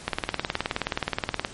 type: click train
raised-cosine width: 0.3 ms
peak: -8 dBFS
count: 27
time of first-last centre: 0.08-1.448 s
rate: 19 Hz
effects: pink hiss -43 dBFS RMS until 1.53 s + MP3 48 kbps